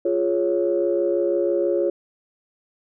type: chord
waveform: sine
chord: Db major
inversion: first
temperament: equal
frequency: 349.2 / 415.3 / 554.4 Hz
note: F4 / Ab4 / Db5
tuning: 0 / 0 / 0 cents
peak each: -21 / -24 / -22 dBFS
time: 0.05-1.9 s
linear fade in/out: 5 ms
effects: tanh soft clip ceiling -9 dBFS